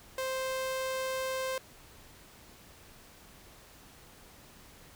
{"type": "tone", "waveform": "sawtooth", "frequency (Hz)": 523.3, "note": "C5", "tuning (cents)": 0, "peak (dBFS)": -28, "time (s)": [0.18, 1.58], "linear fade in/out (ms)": 2, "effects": ["pink hiss -55 dBFS RMS until 4.95 s"]}